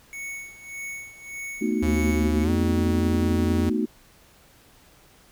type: tone with tremolo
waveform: square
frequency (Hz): 2217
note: C#7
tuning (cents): 0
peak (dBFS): -32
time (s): 0.13-2.44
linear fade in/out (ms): 0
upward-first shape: sine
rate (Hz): 1.7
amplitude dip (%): 80
type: chord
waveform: sine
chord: B dominant seventh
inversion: third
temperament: just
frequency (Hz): 222.2 / 246.9 / 308.7 / 370.4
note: A3 / B3 / D#4 / F#4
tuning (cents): +17 / 0 / -14 / +2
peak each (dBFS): -25 / -28 / -27 / -29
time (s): 1.61-3.86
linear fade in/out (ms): 10
type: tone with pitch glide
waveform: square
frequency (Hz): 76.2 to 86.03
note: D#2 to F2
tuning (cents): -36 to -26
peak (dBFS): -24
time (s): 1.82-3.7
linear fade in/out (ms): 10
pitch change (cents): +210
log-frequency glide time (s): 2.43-2.5
effects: pink hiss -55 dBFS RMS until 5.31 s